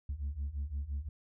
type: beating tone pair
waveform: sine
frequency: 67.9 / 73.7 Hz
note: C#2 / D2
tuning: -35 / +7 cents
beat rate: 5.8 Hz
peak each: -37 / -35 dBFS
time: 0.09-1.09 s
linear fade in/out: 5 ms
effects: tanh soft clip ceiling -31 dBFS